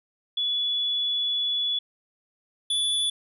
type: tone pair in turn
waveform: sine / square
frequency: 3418 / 3452 Hz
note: G#7 / A7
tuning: +49 / -34 cents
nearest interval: unison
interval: 17 cents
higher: second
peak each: -23 dBFS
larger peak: neither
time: 0.37-1.79 / 2.7-3.1 s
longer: first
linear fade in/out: 5 ms
effects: resampled to 32000 Hz